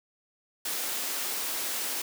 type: high-pass noise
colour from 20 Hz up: white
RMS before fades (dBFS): -32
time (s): 0.65-2.02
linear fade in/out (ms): 5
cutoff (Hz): 230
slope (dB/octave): 24
effects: none